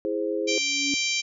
sine chord, E augmented, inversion none, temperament equal, 329.6 / 415.3 / 523.3 Hz, E4 / G#4 / B#4, 0 / 0 / 0 cents, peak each -29 / -28 / -29 dBFS, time 0.05-0.58 s, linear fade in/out 0 ms
sine tone with exponential growth, 281.5 Hz, C#4, 27 cents sharp, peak -25 dBFS, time 0.29-0.94 s, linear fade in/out 0 ms, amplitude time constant 140 ms
harmonic tone, 784 Hz, G5, in tune, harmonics 3 / 4 / 5 / 6 / 7 / 8 / 9, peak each -27 / -31 / -33 / -33 / -33 / -32 / -36 dBFS, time 0.47-1.22 s, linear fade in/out 20 ms
effects none

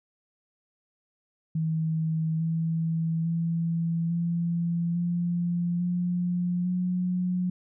sine tone with pitch steps, 160 / 163.27 / 166.6 / 170 / 173.48 / 177.02 / 180.63 Hz, D#3 / E3 / E3 / F3 / F3 / F3 / F#3, +49 / -16 / +19 / -46 / -11 / +24 / -41 cents, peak -24 dBFS, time 1.55-7.5 s, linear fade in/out 5 ms, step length 850 ms, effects none

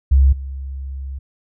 sine tone with level steps, 67.5 Hz, C#2, 45 cents flat, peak -8 / -25 dBFS, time 0.11-1.19 s, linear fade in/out 10 ms, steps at 0.32 s, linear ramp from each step 10 ms, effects none

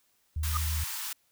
sine tone, 77.78 Hz, D#2, in tune, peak -28 dBFS, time 0.36-0.84 s, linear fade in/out 5 ms
white high-pass noise, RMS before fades -36 dBFS, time 0.43-1.13 s, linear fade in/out 5 ms, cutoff 830 Hz, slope 96 dB/octave
sine tone with exponential growth, 1227 Hz, D#6, 25 cents flat, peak -24 dBFS, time 0.5-0.57 s, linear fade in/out 2 ms, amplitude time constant 15 ms
effects white hiss -70 dBFS RMS until 1.31 s

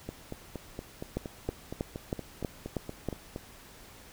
two click trains, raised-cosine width 2 ms, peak -23 / -17 dBFS, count 15 / 7, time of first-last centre 0.09-3.361 / 1.17-3.087 s, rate 4.28 / 3.13 Hz, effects pink hiss -52 dBFS RMS until 4.12 s

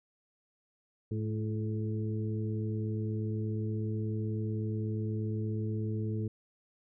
harmonic tone with a mistuned harmonic, 108 Hz, A2, 32 cents flat, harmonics 1 / 2 / 3 / 4, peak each -32 / -38 / -41 / -42 dBFS, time 1.11-6.28 s, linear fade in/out 5 ms, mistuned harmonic 3, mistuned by +45 cents, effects none

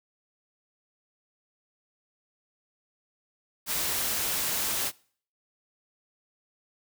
white noise, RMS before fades -29 dBFS, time 3.66-4.92 s, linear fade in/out 50 ms, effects noise-tail reverb RT60 0.5 s tail -23 dB re dry

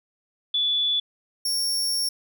sine / sawtooth tone pair in turn, 3450 / 5497 Hz, A7 / F8, -35 / -28 cents, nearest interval minor sixth, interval 807 cents, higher second, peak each -20 dBFS, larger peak neither, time 0.54-1 / 1.45-2.09 s, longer second, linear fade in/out 5 ms, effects none

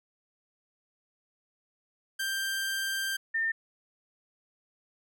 sawtooth / sine tone pair in turn, 1578 / 1808 Hz, G6 / A6, +11 / +47 cents, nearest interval major second, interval 236 cents, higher second, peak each -26 dBFS, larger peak neither, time 2.19-3.17 / 3.34-3.52 s, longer first, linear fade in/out 10 ms, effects none

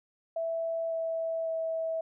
sine tone with pitch steps, 659.3 / 654.7 / 650.2 Hz, E5 / E5 / E5, 0 / -12 / -24 cents, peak -29 dBFS, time 0.36-2.01 s, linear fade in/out 5 ms, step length 550 ms, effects none

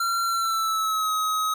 square tone with pitch glide, 1368 to 1269 Hz, F6 to D#6, -36 to +34 cents, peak -23 dBFS, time 0-1.54 s, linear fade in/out 5 ms, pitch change -130 cents, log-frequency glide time 0.24-1.12 s, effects none

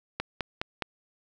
click train, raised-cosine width 0.3 ms, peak -13 dBFS, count 4, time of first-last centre 0.2-0.822 s, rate 4.82 Hz, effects none

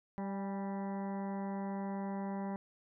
harmonic tone with a mistuned harmonic, 196 Hz, G3, in tune, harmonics 1 / 2 / 3 / 4 / 5 / 6 / 7 / 8 / 9 / 10, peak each -37 / -47 / -47 / -46 / -48 / -61 / -61 / -62 / -61 / -59 dBFS, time 0.18-2.56 s, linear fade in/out 0 ms, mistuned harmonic 4, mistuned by +32 cents, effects none

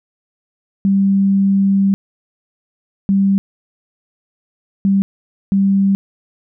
sine tone bursts at uneven times, 196 Hz, G3, in tune, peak -10 dBFS, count 4, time 0.85-1.94 / 3.09-3.38 / 4.85-5.02 / 5.52-5.95 s, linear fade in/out 0 ms, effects none

